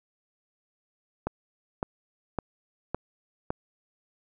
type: click train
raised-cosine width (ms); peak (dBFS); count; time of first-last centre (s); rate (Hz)
1; -14; 5; 1.27-3.505; 1.79
effects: none